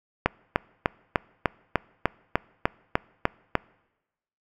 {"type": "click train", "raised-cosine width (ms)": 0.5, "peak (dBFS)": -4, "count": 12, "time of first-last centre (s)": [0.26, 3.553], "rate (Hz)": 3.34, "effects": ["noise-tail reverb RT60 1.0 s tail -25 dB re dry"]}